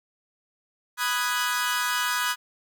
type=chord; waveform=sawtooth; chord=G# minor seventh; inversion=first; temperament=equal; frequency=987.8 / 1244.5 / 1480 / 1661.2 Hz; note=B5 / D#6 / F#6 / G#6; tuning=0 / 0 / 0 / 0 cents; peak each=-26 dBFS; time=0.97-2.36 s; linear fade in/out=50 ms; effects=none